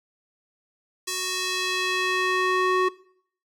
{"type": "tone with band-pass filter sweep", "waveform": "square", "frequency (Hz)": 370, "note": "F#4", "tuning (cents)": 0, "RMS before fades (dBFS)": -24, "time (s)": [1.07, 2.89], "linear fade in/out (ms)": 10, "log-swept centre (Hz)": [7000, 950], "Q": 0.92, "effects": ["noise-tail reverb RT60 0.6 s tail -20 dB re dry"]}